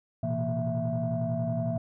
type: tone cluster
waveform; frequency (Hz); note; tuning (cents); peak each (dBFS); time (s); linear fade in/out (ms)
sine; 116 / 127 / 165.6 / 232.7 / 663; A#2 / B2 / E3 / A#3 / E5; -8 / +49 / +8 / -3 / +10; -32 / -33 / -32 / -33 / -31; 0.23-1.78; 5
effects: tanh soft clip ceiling -20 dBFS